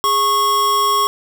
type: tone pair together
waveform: square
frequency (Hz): 412 / 1100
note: G#4 / C#6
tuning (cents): -14 / -14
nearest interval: octave + perfect fourth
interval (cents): 1700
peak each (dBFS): -25 / -14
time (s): 0.04-1.07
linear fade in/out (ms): 0
effects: none